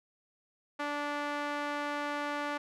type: tone with band-pass filter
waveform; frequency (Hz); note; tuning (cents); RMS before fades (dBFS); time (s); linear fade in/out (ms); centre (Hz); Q
sawtooth; 291.5; D4; -13; -35; 0.79-2.58; 10; 1300; 0.93
effects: none